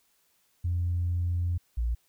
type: tone pair in turn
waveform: sine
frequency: 87.31 / 58.46 Hz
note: F2 / A#1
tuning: 0 / +6 cents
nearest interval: perfect fifth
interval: 694 cents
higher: first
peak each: -24 dBFS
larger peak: neither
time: 0.64-1.58 / 1.77-1.95 s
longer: first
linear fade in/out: 10 ms
effects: tanh soft clip ceiling -21 dBFS + white hiss -69 dBFS RMS until 2.08 s